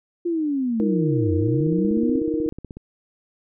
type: linear two-way sweep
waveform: sine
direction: down then up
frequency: 351.3 to 86 to 272.7 Hz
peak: -20 dBFS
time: 0.25-2.2 s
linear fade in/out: 10 ms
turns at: 1.34 s
type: chord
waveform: sine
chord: Eb suspended second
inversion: none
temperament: equal with one note detuned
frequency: 311.1 / 341.4 / 466.2 Hz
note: Eb4 / F4 / Bb4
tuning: 0 / -39 / 0 cents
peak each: -23 / -27 / -26 dBFS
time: 0.8-2.49 s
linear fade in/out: 0 ms
type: click train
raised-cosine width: 3 ms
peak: -23 dBFS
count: 23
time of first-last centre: 1.42-2.77 s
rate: 16.3 Hz
effects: none